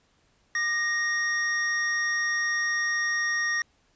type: tone pair together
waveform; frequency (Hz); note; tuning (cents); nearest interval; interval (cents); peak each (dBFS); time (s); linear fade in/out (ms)
square; 1199.3 / 1868; D6 / A#6; +36 / +3; minor sixth; 767; -37 / -25; 0.55-3.62; 2
effects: pink hiss -66 dBFS RMS until 3.95 s + resampled to 16000 Hz